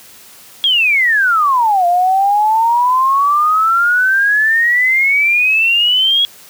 sine exponential two-way sweep, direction down then up, 3337 to 691 to 3337 Hz, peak -9 dBFS, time 0.64-6.25 s, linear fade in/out 0 ms, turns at 1.86 s, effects white hiss -40 dBFS RMS until 6.49 s + high-pass 80 Hz 12 dB/octave

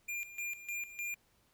square tone with tremolo, 2401 Hz, D7, 38 cents sharp, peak -37 dBFS, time 0.08-1.15 s, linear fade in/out 10 ms, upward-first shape square, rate 3.3 Hz, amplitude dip 75%, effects pink hiss -71 dBFS RMS until 1.53 s

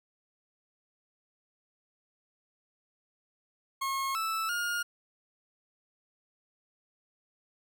40% pulse tone with pitch steps, 1084 / 1316 / 1423 Hz, C#6 / E6 / F6, -39 / -3 / +32 cents, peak -29 dBFS, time 3.81-4.83 s, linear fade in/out 10 ms, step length 340 ms, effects none

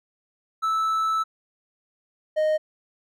triangle tone pair in turn, 1312 / 619.2 Hz, E6 / D#5, -9 / -9 cents, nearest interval octave + minor second, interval 1300 cents, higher first, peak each -19 / -17 dBFS, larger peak second, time 0.62-1.24 / 2.36-2.58 s, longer first, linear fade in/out 20 ms, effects none

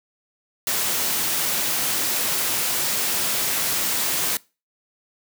white noise, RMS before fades -23 dBFS, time 0.67-4.37 s, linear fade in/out 2 ms, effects noise-tail reverb RT60 0.3 s tail -23 dB re dry + high-pass 100 Hz 12 dB/octave

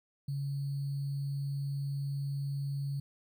sine tone with sample-and-hold, 140 Hz, C#3, 18 cents sharp, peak -32 dBFS, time 0.28-3 s, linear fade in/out 5 ms, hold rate 4410 Hz, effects none

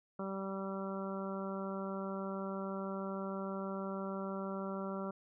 harmonic tone, 193.8 Hz, G3, 20 cents flat, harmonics 1 / 2 / 3 / 4 / 5 / 6 / 7, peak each -40 / -44 / -44 / -52 / -50 / -49 / -48 dBFS, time 0.19-5.11 s, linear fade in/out 5 ms, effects none

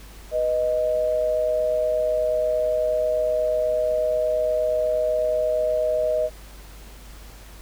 sine tone pair together, 493.7 / 622 Hz, B4 / D#5, -1 / -1 cents, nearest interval major third, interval 400 cents, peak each -26 / -20 dBFS, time 0.31-6.3 s, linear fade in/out 50 ms, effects added 50 Hz sine -41 dBFS peak until 7.61 s + pink hiss -47 dBFS RMS until 7.61 s

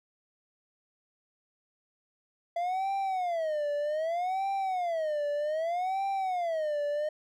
triangle tone with vibrato, 676 Hz, E5, 43 cents sharp, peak -26 dBFS, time 2.56-7.09 s, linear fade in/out 5 ms, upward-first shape sine, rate 0.64 Hz, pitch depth 260 cents each way, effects none

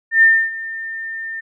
sine tone with ADSR envelope, 1805 Hz, A6, 44 cents sharp, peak -6 dBFS, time 0.11-1.41 s, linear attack 110 ms, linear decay 280 ms, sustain -18 dB, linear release 17 ms, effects none

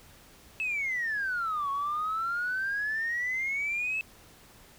sine exponential two-way sweep, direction down then up, 2637 to 1100 to 2631 Hz, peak -27 dBFS, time 0.6-4.01 s, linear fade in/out 0 ms, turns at 1.7 s, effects tanh soft clip ceiling -24 dBFS + pink hiss -55 dBFS RMS until 4.78 s

